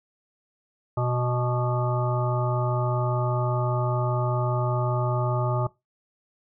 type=harmonic tone with a mistuned harmonic; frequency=123.47 Hz; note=B2; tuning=in tune; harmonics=1 / 3 / 5 / 7 / 9 / 10; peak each=-24 / -32 / -30 / -33 / -36 / -34 dBFS; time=0.97-5.67 s; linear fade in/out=5 ms; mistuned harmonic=10; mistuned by=-26 cents; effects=noise-tail reverb RT60 0.2 s tail -20 dB re dry